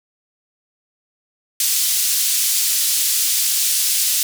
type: band-pass noise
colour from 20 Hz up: white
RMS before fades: -18 dBFS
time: 1.6-4.23 s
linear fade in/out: 2 ms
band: 3900 to 13000 Hz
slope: 12 dB/octave
effects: none